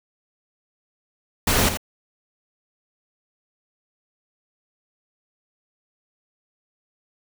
pink noise with echo, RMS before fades -19 dBFS, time 1.47-1.69 s, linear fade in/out 5 ms, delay 83 ms, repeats 1, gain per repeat -8 dB, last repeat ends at 1.773 s, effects none

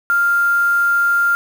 sine tone with quantisation, 1396.9 Hz, F6, in tune, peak -12 dBFS, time 0.1-1.35 s, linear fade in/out 0 ms, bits 5, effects none

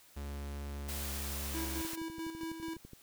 45% pulse tone with pitch glide, 71.1 to 69.44 Hz, C#2 to C#2, +45 to +4 cents, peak -39 dBFS, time 0.16-1.82 s, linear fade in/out 10 ms, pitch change -41 cents, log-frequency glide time 0.84-1.38 s
white high-pass noise, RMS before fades -42 dBFS, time 0.88-1.96 s, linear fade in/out 10 ms, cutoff 490 Hz, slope 48 dB/octave
square tone with tremolo, 326.1 Hz, E4, 19 cents flat, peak -38 dBFS, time 1.54-2.77 s, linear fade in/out 10 ms, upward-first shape square, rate 4.6 Hz, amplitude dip 50%
click train, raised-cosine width 3 ms, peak -36 dBFS, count 14, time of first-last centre 1.85-2.933 s, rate 12 Hz
effects white hiss -61 dBFS RMS until 3.02 s

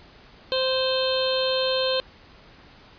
harmonic tone, 521 Hz, C5, 7 cents flat, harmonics 1 / 2 / 3 / 5 / 6 / 7 / 8, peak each -23 / -33 / -35 / -35 / -30 / -32 / -29 dBFS, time 0.52-2 s, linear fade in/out 0 ms, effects pink hiss -50 dBFS RMS until 2.98 s + resampled to 11025 Hz

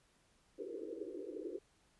white band-pass noise, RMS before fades -45 dBFS, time 0.58-1.59 s, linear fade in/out 10 ms, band 300 to 500 Hz, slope 96 dB/octave, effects pink hiss -72 dBFS RMS until 1.99 s + resampled to 24000 Hz

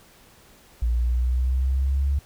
sine exponential sweep, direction up, 58.1 to 70.6 Hz, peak -19 dBFS, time 0.82-2.19 s, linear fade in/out 5 ms, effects pink hiss -53 dBFS RMS until 2.25 s

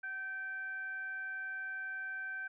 sine tone with frequency modulation, 1550 Hz, G6, 20 cents flat, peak -38 dBFS, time 0.03-2.48 s, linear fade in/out 10 ms, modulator 798 Hz, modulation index 0.27, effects none

